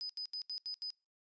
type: tone bursts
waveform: sine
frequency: 5000 Hz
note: D#8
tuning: 8 cents sharp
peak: -38 dBFS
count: 6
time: 0.01-0.904 s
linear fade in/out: 0 ms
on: 84 ms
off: 78 ms
effects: noise-tail reverb RT60 0.3 s tail -24 dB re dry + resampled to 16000 Hz